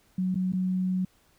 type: tone with dropouts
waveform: sine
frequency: 185 Hz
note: F#3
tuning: in tune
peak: -24 dBFS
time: 0.18-1.05 s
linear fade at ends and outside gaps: 5 ms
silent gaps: 0.346-0.355 / 0.523-0.533 s
effects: pink hiss -64 dBFS RMS until 1.38 s